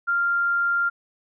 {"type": "tone", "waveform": "sine", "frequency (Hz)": 1393, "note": "F6", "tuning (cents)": -5, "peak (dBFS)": -19, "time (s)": [0.07, 0.9], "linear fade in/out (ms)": 20, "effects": []}